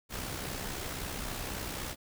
pink noise with amplitude modulation, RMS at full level -36 dBFS, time 0.09-1.96 s, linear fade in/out 50 ms, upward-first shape sine, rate 63.8 Hz, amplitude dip 45%, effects none

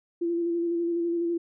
sine tone with vibrato, 340.5 Hz, F4, 44 cents flat, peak -24 dBFS, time 0.21-1.38 s, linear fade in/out 10 ms, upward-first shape square, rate 12 Hz, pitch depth 19 cents each way, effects none

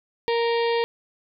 harmonic tone with a mistuned harmonic, 466.2 Hz, A#4, in tune, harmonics 1 / 2 / 4 / 5 / 6 / 7 / 8 / 9 / 10, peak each -21 / -27 / -33 / -35 / -37 / -38 / -39 / -40 / -41 dBFS, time 0.28-0.84 s, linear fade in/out 0 ms, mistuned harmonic 8, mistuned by -29 cents, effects none

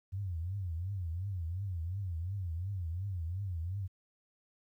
sine tone with vibrato, 90.3 Hz, F#2, 42 cents flat, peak -34 dBFS, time 0.12-3.88 s, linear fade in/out 20 ms, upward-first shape triangle, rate 2.8 Hz, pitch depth 230 cents each way, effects 12-bit

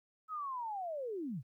sine linear sweep, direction down, 1300 to 103.83 Hz, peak -37 dBFS, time 0.28-1.43 s, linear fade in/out 50 ms, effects 13-bit

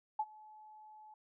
sine tone with ADSR envelope, 858 Hz, A5, 44 cents flat, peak -29 dBFS, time 0.19-1.14 s, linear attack 6 ms, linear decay 49 ms, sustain -24 dB, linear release 3 ms, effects none

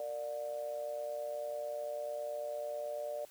sine tone with amplitude modulation, 591 Hz, D5, 11 cents sharp, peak -33 dBFS, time 0-3.25 s, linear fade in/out 2 ms, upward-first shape sine, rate 129 Hz, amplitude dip 75%, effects white hiss -60 dBFS RMS until 3.3 s

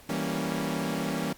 sawtooth chord, E diminished seventh, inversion none, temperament equal with one note detuned, 163.49 / 196 / 233.1 / 277.2 Hz, E3 / G3 / Bb3 / Db4, -14 / 0 / 0 / 0 cents, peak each -30 dBFS, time 0.09-1.33 s, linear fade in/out 5 ms, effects pink hiss -53 dBFS RMS until 1.37 s + Opus 48 kbps

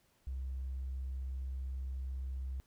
triangle tone with tanh clipping, 65.4 Hz, C2, in tune, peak -36 dBFS, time 0.27-2.6 s, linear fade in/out 0 ms, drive 2 dB, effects pink hiss -72 dBFS RMS until 2.66 s

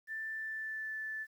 sine tone with pitch glide, 1770 to 1751.7 Hz, A6 to A6, +10 to -8 cents, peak -37 dBFS, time 0.07-1.27 s, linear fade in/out 50 ms, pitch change -18 cents, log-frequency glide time 0.29-0.94 s, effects 11-bit

